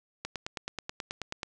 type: click train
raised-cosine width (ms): 0.2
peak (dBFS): -17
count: 12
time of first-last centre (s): 0.25-1.432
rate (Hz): 9.31
effects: resampled to 24000 Hz + 8-bit